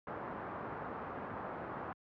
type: low-pass noise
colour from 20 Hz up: white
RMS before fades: -43 dBFS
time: 0.07-1.93 s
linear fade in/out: 2 ms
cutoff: 1300 Hz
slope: 24 dB/octave
effects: high-pass 80 Hz 12 dB/octave